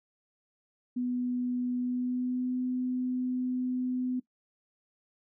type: tone with pitch glide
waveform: sine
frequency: 247.6 to 252.5 Hz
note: B3 to B3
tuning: +5 to +39 cents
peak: -28 dBFS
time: 0.96-4.2 s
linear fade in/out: 10 ms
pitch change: +34 cents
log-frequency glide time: 1.78-2.57 s
effects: noise-tail reverb RT60 0.1 s tail -18 dB re dry